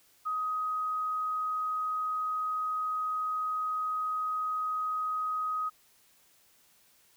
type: tone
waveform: sine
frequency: 1257 Hz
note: D#6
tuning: 17 cents sharp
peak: -29 dBFS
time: 0.25-5.7 s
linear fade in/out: 20 ms
effects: white hiss -64 dBFS RMS until 7.16 s

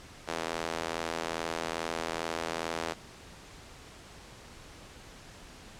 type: tone with high-pass filter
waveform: sawtooth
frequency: 82.4 Hz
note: E2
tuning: in tune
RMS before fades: -35 dBFS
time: 0.27-2.94 s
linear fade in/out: 20 ms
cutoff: 480 Hz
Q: 0.84
effects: pink hiss -50 dBFS RMS until 5.79 s + low-pass 8000 Hz 12 dB/octave

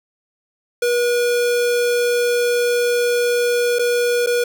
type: tone with dropouts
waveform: square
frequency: 482.4 Hz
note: B4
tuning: 41 cents flat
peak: -16 dBFS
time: 0.82-4.44 s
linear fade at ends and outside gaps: 5 ms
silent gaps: 3.787-3.792 / 4.263-4.27 s
effects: 7-bit

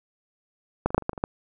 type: clicks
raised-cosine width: 1 ms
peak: -7 / -24 / -6 / -6 / -25 / -10 / -24 / -21 / -9 dBFS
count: 9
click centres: 0.86 / 0.905 / 0.946 / 0.98 / 1.023 / 1.094 / 1.132 / 1.178 / 1.239 s
effects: none

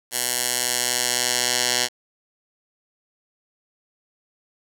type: tone with band-pass filter sweep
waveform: 10% pulse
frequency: 123.47 Hz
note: B2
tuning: in tune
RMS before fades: -23 dBFS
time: 0.11-1.89 s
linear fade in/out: 50 ms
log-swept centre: 10000 to 5700 Hz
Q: 0.98
effects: none

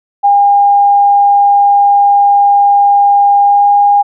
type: tone with pitch glide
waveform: sine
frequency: 808 to 813.2 Hz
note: G#5 to G#5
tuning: -48 to -37 cents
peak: -4 dBFS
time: 0.23-4.03 s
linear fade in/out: 20 ms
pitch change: +11 cents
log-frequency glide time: 3.42-3.69 s
effects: none

